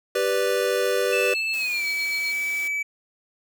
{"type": "chord", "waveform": "square", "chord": "G major", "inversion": "none", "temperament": "equal", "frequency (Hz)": [392, 493.9, 587.3], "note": ["G4", "B4", "D5"], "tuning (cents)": [0, 0, 0], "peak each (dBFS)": [-26, -24, -28], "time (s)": [0.15, 1.34], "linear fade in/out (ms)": 5}
{"type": "tone with pitch glide", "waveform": "triangle", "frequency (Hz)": [2637, 2296], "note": ["E7", "D7"], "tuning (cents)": [0, -40], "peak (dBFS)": -22, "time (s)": [1.12, 2.83], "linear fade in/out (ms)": 10, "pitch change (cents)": -240, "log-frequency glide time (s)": [1.54, 1.85]}
{"type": "tone with tremolo", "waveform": "sine", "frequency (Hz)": 4290, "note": "C8", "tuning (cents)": 42, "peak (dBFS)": -29, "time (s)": [1.35, 2.32], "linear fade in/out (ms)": 0, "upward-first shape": "sine", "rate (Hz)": 7.8, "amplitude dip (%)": 80}
{"type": "high-pass noise", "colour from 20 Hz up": "white", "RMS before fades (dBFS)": -40, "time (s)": [1.53, 2.68], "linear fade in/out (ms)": 5, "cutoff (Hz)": 180, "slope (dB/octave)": 48}
{"effects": []}